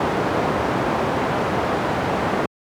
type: low-pass noise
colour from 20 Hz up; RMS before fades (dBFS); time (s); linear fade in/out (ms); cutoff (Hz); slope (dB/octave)
white; -21; 0-2.46; 5; 890; 12
effects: high-pass 100 Hz 12 dB/octave